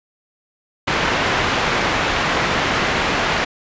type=low-pass noise; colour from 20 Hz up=white; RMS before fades=-19 dBFS; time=0.87-3.45 s; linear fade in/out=10 ms; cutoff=2100 Hz; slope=12 dB/octave; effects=resampled to 16000 Hz